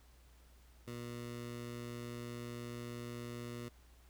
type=tone with notch filter; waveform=15% pulse; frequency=120 Hz; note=B2; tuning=49 cents flat; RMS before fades=-45 dBFS; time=0.87-3.69 s; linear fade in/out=10 ms; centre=820 Hz; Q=1.9; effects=added 60 Hz sine -60 dBFS peak until 4.09 s + pink hiss -68 dBFS RMS until 4.09 s